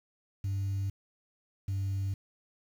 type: tone pair in turn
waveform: sine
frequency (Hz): 98 / 97.44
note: G2 / G2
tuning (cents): 0 / -10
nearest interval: unison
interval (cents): 10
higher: first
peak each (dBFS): -27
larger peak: neither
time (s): 0.44-0.9 / 1.68-2.14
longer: neither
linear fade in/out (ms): 5
effects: tanh soft clip ceiling -28 dBFS + 9-bit